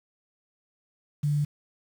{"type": "tone with quantisation", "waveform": "sine", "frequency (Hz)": 146.83, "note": "D3", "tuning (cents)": 0, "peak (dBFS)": -22, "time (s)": [1.23, 1.45], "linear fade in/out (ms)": 10, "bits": 8, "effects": []}